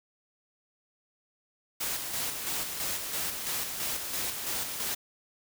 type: noise with tremolo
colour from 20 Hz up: white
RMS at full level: -32 dBFS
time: 1.8-4.95 s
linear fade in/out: 10 ms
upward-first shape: square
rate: 3 Hz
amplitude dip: 40%
effects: none